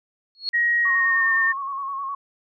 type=tone with exponential growth; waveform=sine; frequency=4322 Hz; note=C#8; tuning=45 cents flat; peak=-19 dBFS; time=0.35-0.49 s; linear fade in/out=0 ms; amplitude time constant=30 ms
type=tone with pitch glide; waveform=sine; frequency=1890 to 1815.1 Hz; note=A#6 to A#6; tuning=+23 to -47 cents; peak=-17 dBFS; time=0.53-1.53 s; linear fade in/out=20 ms; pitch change=-70 cents; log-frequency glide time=0.81-1.32 s
type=tone with vibrato; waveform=sine; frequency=1100 Hz; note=C#6; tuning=14 cents flat; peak=-26 dBFS; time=0.85-2.15 s; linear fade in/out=5 ms; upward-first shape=square; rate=9.7 Hz; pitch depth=36 cents each way
effects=none